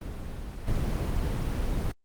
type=noise with level steps; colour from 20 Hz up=brown; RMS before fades=-36 / -28 dBFS; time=0.01-1.92 s; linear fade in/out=5 ms; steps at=0.67 s; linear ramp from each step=10 ms; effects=Opus 24 kbps